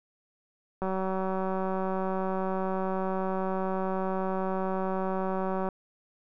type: click train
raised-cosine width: 1 ms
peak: -18 dBFS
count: 921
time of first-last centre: 0.82-5.688 s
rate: 189 Hz
effects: none